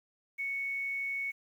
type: tone with quantisation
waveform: sine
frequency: 2217 Hz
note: C#7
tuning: in tune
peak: -32 dBFS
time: 0.38-1.32 s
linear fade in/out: 20 ms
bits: 10
effects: none